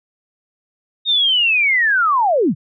sine linear sweep, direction down, 3729 to 113 Hz, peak -12 dBFS, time 1.05-2.55 s, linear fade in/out 50 ms, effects none

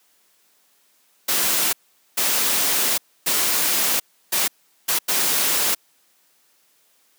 white noise bursts at uneven times, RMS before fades -20 dBFS, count 6, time 1.28-1.73 / 2.17-2.98 / 3.26-4 / 4.32-4.48 / 4.88-4.99 / 5.08-5.75 s, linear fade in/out 10 ms, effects white hiss -61 dBFS RMS until 7.18 s + high-pass 200 Hz 12 dB/octave

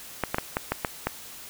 clicks, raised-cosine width 0.5 ms, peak -9 dBFS, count 7, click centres 0.237 / 0.345 / 0.384 / 0.569 / 0.72 / 0.848 / 1.07 s, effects white hiss -43 dBFS RMS until 1.49 s

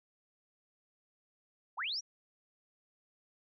sine linear sweep, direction up, 649 to 5970 Hz, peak -34 dBFS, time 1.77-2.01 s, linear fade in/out 20 ms, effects none

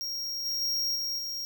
square tone with level steps, 5588 Hz, F8, in tune, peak -32 / -29 / -27 / -30 / -33 dBFS, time 0.01-1.45 s, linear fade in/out 0 ms, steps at 0.45 / 0.61 / 0.95 / 1.18 s, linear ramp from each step 10 ms, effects 9-bit

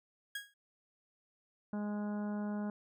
30% pulse tone with exponential decay, 1646 Hz, G#6, 16 cents flat, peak -33 dBFS, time 0.35-0.54 s, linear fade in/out 5 ms, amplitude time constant 41 ms
harmonic tone, 207.7 Hz, G#3, in tune, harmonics 1 / 2 / 3 / 4 / 5 / 6 / 7 / 8, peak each -35 / -49 / -47 / -50 / -54 / -60 / -54 / -65 dBFS, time 1.73-2.7 s, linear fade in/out 2 ms
effects none

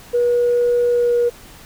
sine tone with pitch glide, 482.8 to 478.6 Hz, B4 to A#4, -39 to +46 cents, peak -12 dBFS, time 0.13-1.3 s, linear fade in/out 20 ms, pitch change -15 cents, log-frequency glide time 0.9-1.17 s, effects tanh soft clip ceiling -9 dBFS + pink hiss -42 dBFS RMS until 1.65 s

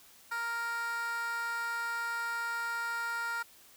15% pulse tone with high-pass filter, 466.2 Hz, A#4, in tune, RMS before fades -35 dBFS, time 0.31-3.43 s, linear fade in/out 10 ms, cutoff 1200 Hz, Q 9.6, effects white hiss -58 dBFS RMS until 3.76 s

